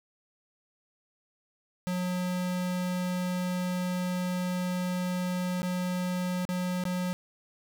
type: tone with dropouts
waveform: square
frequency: 180.9 Hz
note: F#3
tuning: 39 cents flat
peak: -29 dBFS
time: 1.87-7.13 s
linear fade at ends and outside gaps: 0 ms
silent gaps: 5.619-5.63 / 6.452-6.49 / 6.838-6.853 s
effects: none